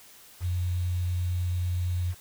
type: tone with quantisation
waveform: sine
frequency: 89.1 Hz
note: F2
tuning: 35 cents sharp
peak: -25 dBFS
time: 0.4-2.15 s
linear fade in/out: 50 ms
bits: 8
effects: white hiss -52 dBFS RMS until 2.2 s